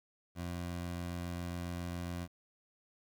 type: tone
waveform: 20% pulse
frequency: 87.31 Hz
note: F2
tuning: in tune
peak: -33 dBFS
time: 0.35-2.28 s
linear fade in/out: 50 ms
effects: 11-bit